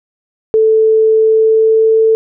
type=tone with pitch glide; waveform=sine; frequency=440 to 444.1 Hz; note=A4 to A4; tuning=0 to +16 cents; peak=-6 dBFS; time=0.54-2.15 s; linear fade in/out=0 ms; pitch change=+16 cents; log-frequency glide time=1.15-2.02 s; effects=none